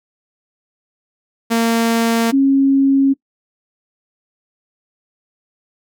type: tone pair in turn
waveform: sawtooth / sine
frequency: 229.5 / 272.9 Hz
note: A#3 / C#4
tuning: -27 / -27 cents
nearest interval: minor third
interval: 300 cents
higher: second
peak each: -9 dBFS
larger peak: neither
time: 1.5-2.32 / 2.32-3.14 s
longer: neither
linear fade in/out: 20 ms
effects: noise-tail reverb RT60 0.1 s tail -20 dB re dry